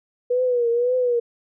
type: tone with vibrato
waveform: sine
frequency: 486.4 Hz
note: B4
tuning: 26 cents flat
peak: -17 dBFS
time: 0.3-1.2 s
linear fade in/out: 10 ms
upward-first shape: triangle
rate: 1.9 Hz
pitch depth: 87 cents each way
effects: none